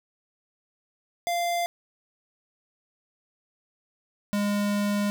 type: tone pair in turn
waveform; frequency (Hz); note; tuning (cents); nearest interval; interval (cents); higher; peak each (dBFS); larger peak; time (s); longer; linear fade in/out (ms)
square; 693 / 204.7; F5 / G#3; -14 / -25; octave + major sixth; 2111; first; -25 / -24; second; 1.27-1.66 / 4.33-5.1; second; 0
effects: none